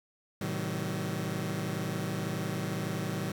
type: chord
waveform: sawtooth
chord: A diminished seventh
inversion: none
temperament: just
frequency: 110 / 132 / 158.4 / 190.08 Hz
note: A2 / C3 / Eb3 / Gb3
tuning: 0 / +16 / +31 / +47 cents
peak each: -34 / -36 / -32 / -32 dBFS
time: 0.41-3.32 s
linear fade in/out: 5 ms
effects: 9-bit